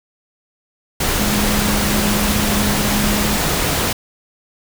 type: tone in noise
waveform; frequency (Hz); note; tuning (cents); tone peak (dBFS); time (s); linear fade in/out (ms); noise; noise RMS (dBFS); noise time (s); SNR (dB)
sine; 207.7; G#3; 0; -19; 1.19-3.37; 5; pink; -18; 1-3.93; -4
effects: none